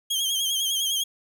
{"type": "tone with vibrato", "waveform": "sawtooth", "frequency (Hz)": 3204, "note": "G7", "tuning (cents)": 37, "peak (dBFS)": -20, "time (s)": [0.1, 1.04], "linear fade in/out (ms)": 10, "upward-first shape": "sine", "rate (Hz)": 9.9, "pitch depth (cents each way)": 60, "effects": []}